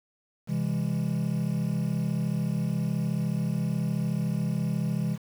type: chord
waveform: triangle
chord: C augmented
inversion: none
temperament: equal with one note detuned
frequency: 130.81 / 164.81 / 203.7 Hz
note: C3 / E3 / G#3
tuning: 0 / 0 / -33 cents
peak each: -28 / -26 / -28 dBFS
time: 0.47-5.18 s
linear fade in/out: 50 ms
effects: tanh soft clip ceiling -16 dBFS + 8-bit